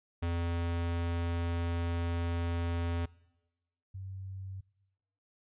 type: tone pair in turn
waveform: square / sine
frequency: 85.2 / 95.6 Hz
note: F2 / G2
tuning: -42 / -43 cents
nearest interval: major second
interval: 199 cents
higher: second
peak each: -31 / -39 dBFS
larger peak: first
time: 0.22-3.06 / 3.94-4.61 s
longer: first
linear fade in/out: 10 ms
effects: noise-tail reverb RT60 1.0 s tail -23 dB re dry + resampled to 8000 Hz